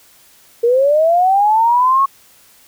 sine linear sweep, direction up, 457.4 to 1108.7 Hz, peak -9 dBFS, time 0.63-2.06 s, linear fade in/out 10 ms, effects white hiss -48 dBFS RMS until 2.67 s

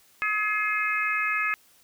harmonic tone, 423.6 Hz, G#4, 34 cents sharp, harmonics 3 / 4 / 5 / 6, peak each -29 / -29 / -29 / -29 dBFS, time 0.22-1.54 s, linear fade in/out 0 ms, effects white hiss -59 dBFS RMS until 1.83 s

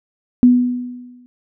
sine tone with exponential decay, 246.9 Hz, B3, in tune, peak -4 dBFS, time 0.43-1.26 s, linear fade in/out 0 ms, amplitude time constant 180 ms, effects none

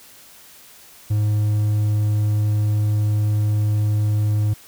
triangle tone, 105.5 Hz, G#2, 28 cents sharp, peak -14 dBFS, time 1.1-4.54 s, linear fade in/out 10 ms, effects white hiss -46 dBFS RMS until 4.67 s

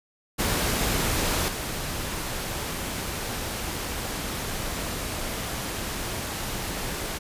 pink noise with level steps, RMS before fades -25 / -31 dBFS, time 0.38-7.19 s, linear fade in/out 20 ms, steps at 1.48 s, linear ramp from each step 5 ms, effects resampled to 32000 Hz

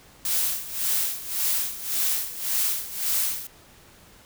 blue noise with tremolo, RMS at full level -23 dBFS, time 0.25-3.47 s, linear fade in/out 2 ms, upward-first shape sine, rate 1.8 Hz, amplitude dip 80%, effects pink hiss -52 dBFS RMS until 4.25 s

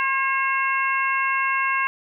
harmonic tone with a mistuned harmonic, 540 Hz, C#5, 45 cents flat, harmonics 2 / 3 / 4 / 5, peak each -23 / -25 / -26 / -27 dBFS, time 0-1.87 s, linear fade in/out 0 ms, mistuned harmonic 2, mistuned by -16 cents, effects none

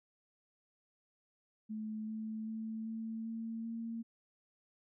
sine tone with pitch steps, 216.5 / 218.9 / 221.3 / 223.7 / 226.2 / 228.7 Hz, A3 / A3 / A3 / A3 / A3 / A#3, -28 / -9 / +10 / +29 / +48 / -33 cents, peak -38 dBFS, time 1.69-4.03 s, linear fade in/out 20 ms, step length 390 ms, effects none

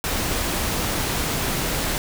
pink noise, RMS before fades -24 dBFS, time 0.04-1.98 s, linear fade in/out 0 ms, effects none

